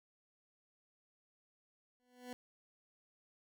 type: tone with exponential growth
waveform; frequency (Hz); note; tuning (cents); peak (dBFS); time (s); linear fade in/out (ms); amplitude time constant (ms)
20% pulse; 248.2; B3; +9; -37; 2-2.33; 0; 71
effects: none